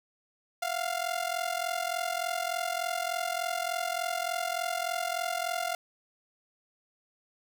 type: ring-modulated tone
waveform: sawtooth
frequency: 698.5 Hz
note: F5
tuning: in tune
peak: -23 dBFS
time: 0.62-5.75 s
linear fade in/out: 2 ms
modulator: 21.7 Hz
effects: none